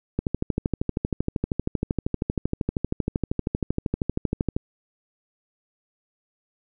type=click train; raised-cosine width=3 ms; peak=-10 dBFS; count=57; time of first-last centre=0.19-4.565 s; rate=12.8 Hz; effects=none